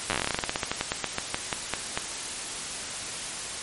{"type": "slowing click train", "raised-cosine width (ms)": 0.3, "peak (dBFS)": -9, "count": 27, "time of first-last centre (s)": [0.1, 1.975], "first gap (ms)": 9, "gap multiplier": 1.14, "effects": ["white hiss -34 dBFS RMS until 3.62 s", "MP3 48 kbps"]}